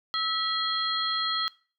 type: tone cluster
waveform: sine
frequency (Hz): 1302 / 1945 / 3276 / 4179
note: E6 / B6 / G#7 / C8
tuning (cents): -22 / -27 / -24 / -3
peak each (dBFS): -30 / -37 / -31 / -30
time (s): 0.14-1.48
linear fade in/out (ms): 0
effects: noise-tail reverb RT60 0.4 s tail -21 dB re dry